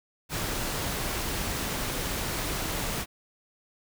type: noise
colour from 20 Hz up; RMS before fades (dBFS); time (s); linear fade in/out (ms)
pink; -31; 0.29-3.06; 50
effects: none